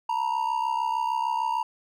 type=ring-modulated tone; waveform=triangle; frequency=932.3 Hz; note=A#5; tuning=in tune; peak=-19 dBFS; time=0.09-1.63 s; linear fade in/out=5 ms; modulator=33.3 Hz; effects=none